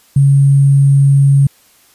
sine tone with sample-and-hold, 139 Hz, C#3, 5 cents sharp, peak -5 dBFS, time 0.16-1.47 s, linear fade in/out 5 ms, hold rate 8820 Hz, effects white hiss -49 dBFS RMS until 1.94 s + resampled to 32000 Hz

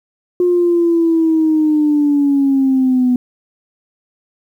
sine linear sweep, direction down, 358.1 to 246.9 Hz, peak -9 dBFS, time 0.4-3.16 s, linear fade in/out 2 ms, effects tanh soft clip ceiling -5 dBFS + 8-bit

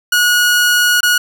sawtooth tone with dropouts, 1453 Hz, F#6, 32 cents flat, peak -6 dBFS, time 0.12-1.18 s, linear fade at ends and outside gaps 5 ms, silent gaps 1.007-1.03 s, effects none

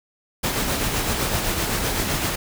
pink noise with tremolo, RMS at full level -22 dBFS, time 0.43-2.36 s, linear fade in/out 10 ms, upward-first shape sine, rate 7.8 Hz, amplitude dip 35%, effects none

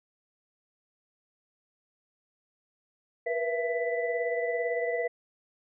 sine tone cluster, 479 / 496.8 / 668 / 1988 Hz, A#4 / B4 / E5 / B6, +47 / +10 / +23 / +11 cents, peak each -30 / -36 / -32 / -35 dBFS, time 3.26-5.08 s, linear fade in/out 10 ms, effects none

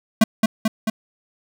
square tone with echo, 220 Hz, A3, in tune, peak -10 dBFS, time 0.21-0.24 s, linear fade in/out 5 ms, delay 220 ms, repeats 3, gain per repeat -3 dB, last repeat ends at 0.9 s, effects none

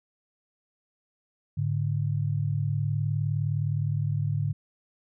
sine tone pair together, 105.9 / 145.4 Hz, G#2 / D3, +34 / -17 cents, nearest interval perfect fourth, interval 549 cents, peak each -27 dBFS, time 1.57-4.53 s, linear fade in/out 10 ms, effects none

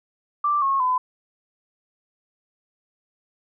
sine tone with pitch steps, 1174.7 / 1089.7 / 1010.9 Hz, D6 / C#6 / B5, 0 / -30 / +40 cents, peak -18 dBFS, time 0.44-0.98 s, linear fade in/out 5 ms, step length 180 ms, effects none

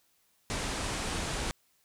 pink low-pass noise, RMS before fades -34 dBFS, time 0.5-1.51 s, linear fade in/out 0 ms, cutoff 9900 Hz, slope 48 dB/octave, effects white hiss -70 dBFS RMS until 1.84 s

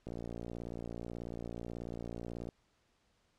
click train, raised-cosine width 2 ms, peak -29 dBFS, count 142, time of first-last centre 0.07-2.489 s, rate 58.3 Hz, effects pink hiss -74 dBFS RMS until 3.38 s + low-pass 7000 Hz 12 dB/octave

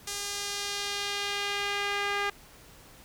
sawtooth tone with band-pass filter sweep, 404.8 Hz, G#4, 44 cents flat, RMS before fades -32 dBFS, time 0.07-2.3 s, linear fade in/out 5 ms, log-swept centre 7000 to 1800 Hz, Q 1.1, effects pink hiss -53 dBFS RMS until 3.04 s

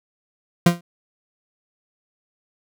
40% pulse tone with exponential decay, 172.8 Hz, F3, 18 cents flat, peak -7 dBFS, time 0.66-0.81 s, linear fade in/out 5 ms, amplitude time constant 31 ms, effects none

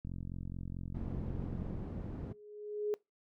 click train, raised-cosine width 5 ms, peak -30 dBFS, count 77, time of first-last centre 0.05-1.754 s, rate 44.6 Hz
white low-pass noise, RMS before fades -42 dBFS, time 0.94-2.33 s, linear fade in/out 10 ms, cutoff 220 Hz, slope 12 dB/octave
sine tone with exponential growth, 418.2 Hz, G#4, 12 cents sharp, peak -29 dBFS, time 2.02-2.94 s, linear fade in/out 0 ms, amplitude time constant 200 ms
effects noise-tail reverb RT60 0.2 s tail -23 dB re dry

